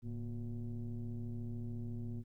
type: tone with frequency modulation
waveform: sine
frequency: 110 Hz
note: A2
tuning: in tune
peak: -37 dBFS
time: 0.02-2.24 s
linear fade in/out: 50 ms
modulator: 127 Hz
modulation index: 1.1
effects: tanh soft clip ceiling -35 dBFS + 13-bit